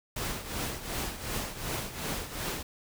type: noise with tremolo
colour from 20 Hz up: pink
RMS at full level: -32 dBFS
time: 0.16-2.63 s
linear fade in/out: 5 ms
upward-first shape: triangle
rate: 2.7 Hz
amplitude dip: 75%
effects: none